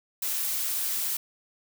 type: noise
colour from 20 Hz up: blue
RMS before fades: -29 dBFS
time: 0.22-1.17 s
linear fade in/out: 5 ms
effects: none